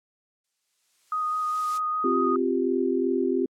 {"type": "noise with exponential growth", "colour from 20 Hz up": "blue", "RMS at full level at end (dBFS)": -36, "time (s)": [0.44, 1.78], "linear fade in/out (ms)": 5, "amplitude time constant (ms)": 290}
{"type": "tone with vibrato", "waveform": "sine", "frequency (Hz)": 1244, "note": "D#6", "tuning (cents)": -1, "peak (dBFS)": -24, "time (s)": [1.12, 2.36], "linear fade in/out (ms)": 2, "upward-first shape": "square", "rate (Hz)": 4.9, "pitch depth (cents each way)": 9}
{"type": "chord", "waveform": "sine", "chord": "C suspended fourth", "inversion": "none", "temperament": "equal", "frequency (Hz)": [261.6, 349.2, 392], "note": ["C4", "F4", "G4"], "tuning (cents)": [0, 0, 0], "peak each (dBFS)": -26, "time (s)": [2.04, 3.46], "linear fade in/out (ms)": 5}
{"effects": ["low-pass 8000 Hz 12 dB/octave", "AAC 64 kbps"]}